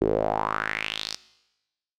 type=tone with band-pass filter sweep; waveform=sawtooth; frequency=53.3 Hz; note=G#1; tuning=46 cents sharp; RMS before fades=-27 dBFS; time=0.01-1.15 s; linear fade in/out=5 ms; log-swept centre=360 to 5200 Hz; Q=4.5; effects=noise-tail reverb RT60 1.0 s tail -19 dB re dry